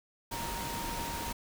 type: tone in noise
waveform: sine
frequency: 933 Hz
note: A#5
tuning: 1 cent sharp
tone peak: -39 dBFS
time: 0.31-1.33 s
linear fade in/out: 10 ms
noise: pink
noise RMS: -38 dBFS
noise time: 0.31-1.33 s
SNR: -4 dB
effects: none